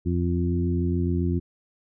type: harmonic tone with a mistuned harmonic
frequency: 87.31 Hz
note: F2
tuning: in tune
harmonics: 1 / 2 / 3 / 4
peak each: -24 / -27 / -29 / -30 dBFS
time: 0.05-1.4 s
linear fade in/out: 20 ms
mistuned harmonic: 1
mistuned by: -17 cents
effects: none